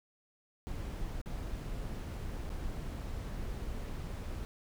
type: noise with dropouts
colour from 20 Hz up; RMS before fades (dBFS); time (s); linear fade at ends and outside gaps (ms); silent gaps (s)
brown; -39; 0.67-4.45; 0; 1.215-1.259 / 2.492-2.501
effects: none